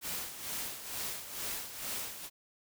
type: noise with tremolo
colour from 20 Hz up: white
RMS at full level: -37 dBFS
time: 0.01-2.3 s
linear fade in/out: 50 ms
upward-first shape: sine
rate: 2.2 Hz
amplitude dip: 65%
effects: none